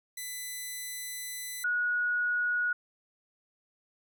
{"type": "tone pair in turn", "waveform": ["5% pulse", "sine"], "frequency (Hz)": [2000, 1455.7], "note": ["B6", "F#6"], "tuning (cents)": [21, -29], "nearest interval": "perfect fourth", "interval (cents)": 550, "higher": "first", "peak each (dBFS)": -26, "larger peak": "neither", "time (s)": [[0.17, 1.64], [1.64, 2.73]], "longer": "first", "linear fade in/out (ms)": 5, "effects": []}